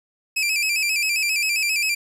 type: tone with vibrato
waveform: sawtooth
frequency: 2465 Hz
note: D#7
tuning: 17 cents flat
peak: -16 dBFS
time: 0.36-1.95 s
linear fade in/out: 10 ms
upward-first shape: square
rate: 7.5 Hz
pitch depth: 70 cents each way
effects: low-pass 12000 Hz 12 dB/octave + 9-bit